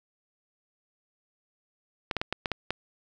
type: clicks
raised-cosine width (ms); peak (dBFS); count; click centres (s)
0.3; -12; 7; 2.112 / 2.167 / 2.215 / 2.326 / 2.458 / 2.517 / 2.706
effects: none